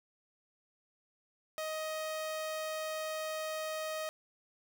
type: tone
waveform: sawtooth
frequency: 627 Hz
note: D#5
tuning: 13 cents sharp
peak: -32 dBFS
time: 1.58-4.09 s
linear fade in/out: 0 ms
effects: none